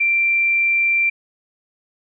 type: tone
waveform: sine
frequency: 2358 Hz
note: D7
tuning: 6 cents sharp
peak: -14 dBFS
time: 0-1.1 s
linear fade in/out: 10 ms
effects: none